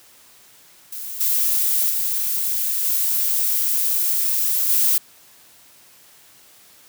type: noise with level steps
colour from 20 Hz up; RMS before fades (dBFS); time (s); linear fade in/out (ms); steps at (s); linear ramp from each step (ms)
violet; -31 / -19 / -22 / -20 / -17; 0.92-4.98; 5; 1.2 / 1.89 / 2.84 / 4.69; 10
effects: white hiss -50 dBFS RMS until 6.88 s + high-pass 60 Hz 12 dB/octave